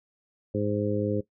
harmonic tone, 103.83 Hz, G#2, in tune, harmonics 1 / 2 / 3 / 4 / 5, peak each -31 / -31 / -31 / -31 / -31 dBFS, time 0.54-1.21 s, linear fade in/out 10 ms, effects noise-tail reverb RT60 0.1 s tail -17 dB re dry

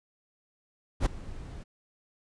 brown noise with ADSR envelope, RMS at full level -19 dBFS, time 1-1.64 s, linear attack 61 ms, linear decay 6 ms, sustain -22 dB, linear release 18 ms, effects resampled to 22050 Hz

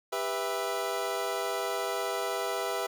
25% pulse chord, E minor, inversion first, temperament equal with one note detuned, 397.9 / 493.9 / 659.3 Hz, G4 / B4 / E5, +26 / 0 / 0 cents, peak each -31 / -31 / -30 dBFS, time 0.12-2.87 s, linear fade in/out 10 ms, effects none

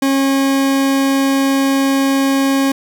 40% pulse tone, 272.3 Hz, C#4, 31 cents flat, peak -11 dBFS, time 0.02-2.72 s, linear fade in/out 5 ms, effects none

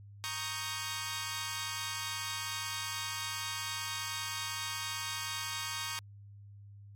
10% pulse chord, Eb dominant seventh, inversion second, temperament equal, 932.3 / 1108.7 / 1244.5 / 1568 Hz, Bb5 / Db6 / Eb6 / G6, 0 / 0 / 0 / 0 cents, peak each -33 / -32 / -34 / -33 dBFS, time 0.24-5.99 s, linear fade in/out 0 ms, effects added 101 Hz sine -49 dBFS peak until 6.95 s + MP3 64 kbps

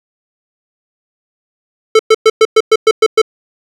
square tone bursts, 440 Hz, A4, in tune, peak -4 dBFS, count 9, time 1.95-3.217 s, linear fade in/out 5 ms, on 43 ms, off 110 ms, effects low-pass 6000 Hz 12 dB/octave + 7-bit

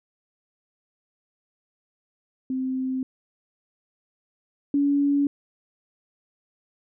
sine tone pair in turn, 260.2 / 283.9 Hz, C4 / C#4, -9 / +41 cents, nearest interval major second, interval 150 cents, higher second, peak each -24 / -18 dBFS, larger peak second, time 2.5-3.03 / 4.74-5.27 s, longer neither, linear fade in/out 2 ms, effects none

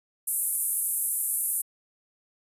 pink band-pass noise, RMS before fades -28 dBFS, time 0.27-1.62 s, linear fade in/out 10 ms, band 9200 to 13000 Hz, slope 48 dB/octave, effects resampled to 32000 Hz

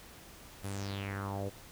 sawtooth tone with low-pass filter sweep, 99.1 Hz, G2, 19 cents sharp, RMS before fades -38 dBFS, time 0.63-1.5 s, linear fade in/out 20 ms, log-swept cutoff 12000 to 460 Hz, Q 4.4, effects pink hiss -53 dBFS RMS until 1.71 s

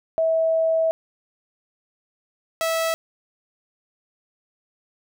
sine / sawtooth tone pair in turn, 649 / 653.1 Hz, E5 / E5, -27 / -16 cents, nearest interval unison, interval 11 cents, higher second, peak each -17 dBFS, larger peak neither, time 0.18-0.91 / 2.61-2.94 s, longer first, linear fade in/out 0 ms, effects none

